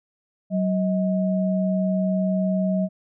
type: tone pair together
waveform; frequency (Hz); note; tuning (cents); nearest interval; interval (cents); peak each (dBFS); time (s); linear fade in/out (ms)
sine; 188.6 / 632.5; F#3 / D#5; +33 / +28; octave + major sixth; 2095; -20 / -26; 0.5-2.89; 50
effects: none